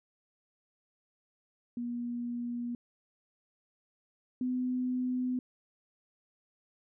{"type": "tone pair in turn", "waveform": "sine", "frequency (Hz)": [240, 252.1], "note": ["B3", "B3"], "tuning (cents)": [-49, 36], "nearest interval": "minor second", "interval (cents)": 85, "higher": "second", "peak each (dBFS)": [-33, -29], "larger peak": "second", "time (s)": [[1.77, 2.75], [4.41, 5.39]], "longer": "neither", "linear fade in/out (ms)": 2, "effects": []}